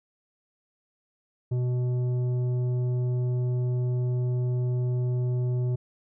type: tone with tanh clipping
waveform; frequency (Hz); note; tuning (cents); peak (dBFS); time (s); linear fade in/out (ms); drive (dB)
triangle; 124.3; B2; +12; -25; 1.51-5.76; 10; 13
effects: none